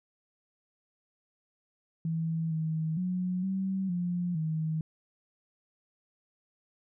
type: tone with pitch steps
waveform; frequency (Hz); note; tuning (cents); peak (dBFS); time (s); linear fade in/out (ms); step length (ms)
sine; 162.8 / 159 / 182 / 191.3 / 176.3 / 158.2; E3 / D#3 / F#3 / G3 / F3 / D#3; -21 / +38 / -28 / -42 / +17 / +29; -28; 2.05-4.81; 2; 460
effects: none